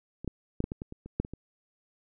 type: clicks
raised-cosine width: 3 ms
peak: -26 / -18 / -15 / -16 / -21 / -24 / -28 / -30 / -13 / -28 / -26 dBFS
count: 11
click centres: 0.246 / 0.277 / 0.604 / 0.641 / 0.719 / 0.819 / 0.924 / 1.06 / 1.2 / 1.249 / 1.336 s
effects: none